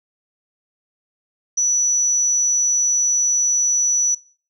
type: tone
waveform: sine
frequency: 5920 Hz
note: F#8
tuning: in tune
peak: -14 dBFS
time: 1.57-4.15 s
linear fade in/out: 10 ms
effects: noise-tail reverb RT60 0.4 s tail -22 dB re dry + tanh soft clip ceiling -10 dBFS